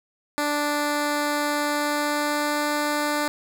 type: tone with pitch glide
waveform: 10% pulse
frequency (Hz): 293.7 to 295.7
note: D4 to D4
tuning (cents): 0 to +12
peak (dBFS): -14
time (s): 0.38-3.28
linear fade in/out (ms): 0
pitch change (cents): +12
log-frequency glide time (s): 1.69-2.68
effects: none